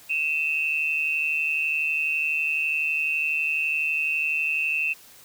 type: tone pair together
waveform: sine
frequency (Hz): 2549 / 2701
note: D#7 / E7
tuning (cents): +41 / +42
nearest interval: minor second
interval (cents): 101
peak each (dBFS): -25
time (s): 0.09-4.94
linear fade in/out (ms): 20
effects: white hiss -50 dBFS RMS until 5.24 s